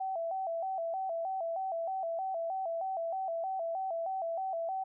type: tone with vibrato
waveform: sine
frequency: 713 Hz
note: F5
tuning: 36 cents sharp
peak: -32 dBFS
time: 0-4.84 s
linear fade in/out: 10 ms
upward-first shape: square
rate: 3.2 Hz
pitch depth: 120 cents each way
effects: none